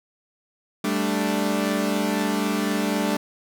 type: chord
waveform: sawtooth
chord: G suspended second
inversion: none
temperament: equal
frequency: 196 / 220 / 293.7 Hz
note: G3 / A3 / D4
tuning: 0 / 0 / 0 cents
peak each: -22 dBFS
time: 0.84-3.17 s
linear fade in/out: 5 ms
effects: none